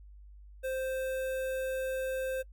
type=tone with notch filter; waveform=square; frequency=523.3 Hz; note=C5; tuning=in tune; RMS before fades=-34 dBFS; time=0.63-2.43 s; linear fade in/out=20 ms; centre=5000 Hz; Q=0.88; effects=noise-tail reverb RT60 0.1 s tail -23 dB re dry + added 50 Hz sine -49 dBFS peak until 2.52 s